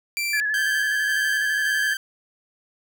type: tone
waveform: sawtooth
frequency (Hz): 2349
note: D7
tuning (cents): 0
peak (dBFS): -20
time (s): 0.17-0.4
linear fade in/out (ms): 0
type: tone with vibrato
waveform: sine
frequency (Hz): 1698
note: G#6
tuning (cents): +38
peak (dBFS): -21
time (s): 0.33-1.94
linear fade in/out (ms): 5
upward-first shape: square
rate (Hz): 12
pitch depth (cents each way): 29
type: tone with tremolo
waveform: sawtooth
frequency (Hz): 1568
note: G6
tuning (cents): 0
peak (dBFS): -21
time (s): 0.54-1.97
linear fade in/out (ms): 2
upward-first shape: square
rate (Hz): 1.8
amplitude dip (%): 25
effects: none